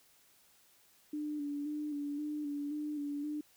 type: tone with vibrato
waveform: sine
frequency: 293.8 Hz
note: D4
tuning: 1 cent sharp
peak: -35 dBFS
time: 1.13-3.41 s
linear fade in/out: 5 ms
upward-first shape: square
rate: 1.9 Hz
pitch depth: 32 cents each way
effects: white hiss -66 dBFS RMS until 3.56 s